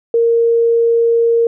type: tone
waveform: sine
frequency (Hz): 464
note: A#4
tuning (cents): -8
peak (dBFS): -9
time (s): 0.14-1.47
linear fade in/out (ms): 2
effects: none